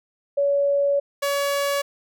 sine / sawtooth tone pair in turn, 565 / 565 Hz, C#5 / C#5, +33 / +33 cents, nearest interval unison, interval 0 cents, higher neither, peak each -17 dBFS, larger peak neither, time 0.37-1 / 1.22-1.82 s, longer first, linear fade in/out 10 ms, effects none

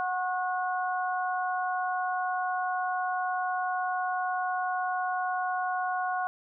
sine tone cluster, 735 / 1089 / 1457 Hz, F#5 / C#6 / F#6, -12 / -31 / -27 cents, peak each -29 / -34 / -34 dBFS, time 0-6.27 s, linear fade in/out 0 ms, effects none

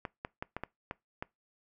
clicks, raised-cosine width 0.5 ms, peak -21 dBFS, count 7, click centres 0.052 / 0.249 / 0.425 / 0.566 / 0.636 / 0.911 / 1.225 s, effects noise-tail reverb RT60 0.2 s tail -23 dB re dry

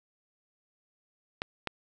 clicks, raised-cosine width 0.3 ms, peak -15 dBFS, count 2, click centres 1.419 / 1.673 s, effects none

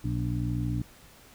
harmonic tone with a mistuned harmonic, 60.7 Hz, B1, 29 cents flat, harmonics 1 / 2 / 3 / 4 / 5, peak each -34 / -29 / -36 / -39 / -35 dBFS, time 0.04-0.82 s, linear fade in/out 5 ms, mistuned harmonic 5, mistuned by -46 cents, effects pink hiss -54 dBFS RMS until 1.34 s

